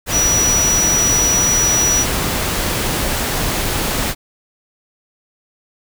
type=tone in noise; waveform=sine; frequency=5850 Hz; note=F#8; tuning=21 cents flat; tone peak=-13 dBFS; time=0.11-2.06 s; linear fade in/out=50 ms; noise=pink; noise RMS=-19 dBFS; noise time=0.06-4.15 s; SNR=+3 dB; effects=none